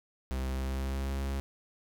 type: tone with pitch glide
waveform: 45% pulse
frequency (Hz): 65.41 to 67.99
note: C2 to C#2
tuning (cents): 0 to -33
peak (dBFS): -31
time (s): 0.31-1.4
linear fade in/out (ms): 0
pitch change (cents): +67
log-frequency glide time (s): 0.44-1.23
effects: none